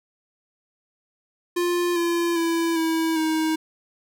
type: tone with pitch steps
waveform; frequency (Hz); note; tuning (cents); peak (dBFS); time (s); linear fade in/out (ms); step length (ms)
square; 350.6 / 341.8 / 333.2 / 324.9 / 316.7; F4 / F4 / E4 / E4 / D#4; +7 / -37 / +19 / -25 / +31; -21; 1.56-3.56; 10; 400
effects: none